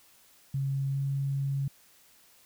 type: tone with pitch glide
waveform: sine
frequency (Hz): 136.8 to 138.07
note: C#3 to C#3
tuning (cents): -23 to -7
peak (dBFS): -27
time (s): 0.54-1.68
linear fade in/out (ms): 5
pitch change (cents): +16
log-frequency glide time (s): 0.92-0.97
effects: white hiss -60 dBFS RMS until 2.45 s